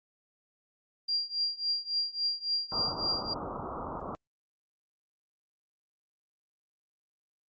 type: tone with tremolo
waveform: sine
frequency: 4766 Hz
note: D8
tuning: 25 cents sharp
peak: -25 dBFS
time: 1.08-3.34 s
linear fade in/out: 10 ms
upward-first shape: triangle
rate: 3.6 Hz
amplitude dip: 95%
type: low-pass noise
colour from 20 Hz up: white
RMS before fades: -38 dBFS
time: 2.72-4.15 s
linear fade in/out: 0 ms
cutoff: 1300 Hz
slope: 96 dB/octave
effects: Opus 24 kbps